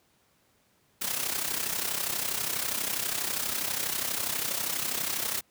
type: noise with amplitude modulation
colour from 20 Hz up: white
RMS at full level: -28 dBFS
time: 1.01-5.41 s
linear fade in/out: 10 ms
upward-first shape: sine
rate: 32.3 Hz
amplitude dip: 65%
effects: pink hiss -67 dBFS RMS until 5.5 s + high-pass 80 Hz 12 dB/octave